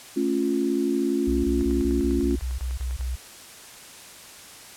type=chord; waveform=sine; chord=A augmented; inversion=none; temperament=equal; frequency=220 / 277.2 / 349.2 Hz; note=A3 / C#4 / E#4; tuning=0 / 0 / 0 cents; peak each=-28 / -24 / -25 dBFS; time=0.16-2.36 s; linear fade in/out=10 ms
type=tone bursts; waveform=sine; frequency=62.9 Hz; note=B1; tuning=32 cents sharp; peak=-25 dBFS; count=10; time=1.27-3.159 s; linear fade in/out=10 ms; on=170 ms; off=21 ms
type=click train; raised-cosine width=0.5 ms; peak=-29 dBFS; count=15; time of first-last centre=1.61-3.01 s; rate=10 Hz
effects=white hiss -44 dBFS RMS until 4.76 s + low-pass 11000 Hz 12 dB/octave